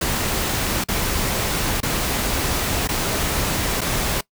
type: noise with dropouts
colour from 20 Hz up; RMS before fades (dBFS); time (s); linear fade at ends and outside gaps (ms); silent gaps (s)
pink; -22; 0.01-4.21; 5; 0.84-0.885 / 1.805-1.83 / 2.875-2.888 / 3.809-3.814
effects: noise-tail reverb RT60 0.1 s tail -21 dB re dry